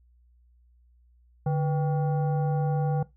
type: tone with frequency modulation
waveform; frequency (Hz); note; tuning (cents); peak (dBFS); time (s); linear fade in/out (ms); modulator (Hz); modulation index
sine; 146.83; D3; 0; -22; 1.46-3.03; 5; 639; 0.61
effects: noise-tail reverb RT60 0.2 s tail -19 dB re dry + added 60 Hz sine -57 dBFS peak until 3.16 s